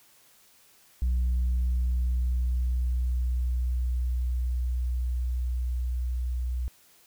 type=tone with level ramp; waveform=sine; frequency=61.74 Hz; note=B1; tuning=in tune; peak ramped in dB=-20 to -26 dBFS; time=1.02-6.68 s; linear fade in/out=0 ms; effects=tanh soft clip ceiling -21 dBFS + white hiss -59 dBFS RMS until 7.06 s